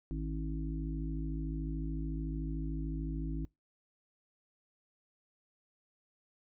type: harmonic tone with a mistuned harmonic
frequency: 53.7 Hz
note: A1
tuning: 41 cents flat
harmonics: 1 / 3 / 5 / 6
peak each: -36 / -40 / -42 / -44 dBFS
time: 0.11-3.45 s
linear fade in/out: 0 ms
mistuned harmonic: 3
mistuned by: -66 cents
effects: noise-tail reverb RT60 0.2 s tail -23 dB re dry